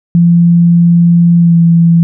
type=tone with pitch glide; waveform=sine; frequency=171.2 to 168.06 Hz; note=F3 to E3; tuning=-34 to +34 cents; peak=-3 dBFS; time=0.15-2.03 s; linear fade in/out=0 ms; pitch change=-32 cents; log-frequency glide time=1.38-1.57 s; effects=none